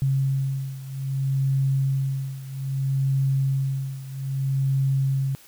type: beating tone pair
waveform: sine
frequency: 135.1 / 135.72 Hz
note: C#3 / C#3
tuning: -44 / -36 cents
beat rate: 0.62 Hz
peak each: -23 / -26 dBFS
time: 0.02-5.35 s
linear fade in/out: 0 ms
effects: white hiss -51 dBFS RMS until 5.47 s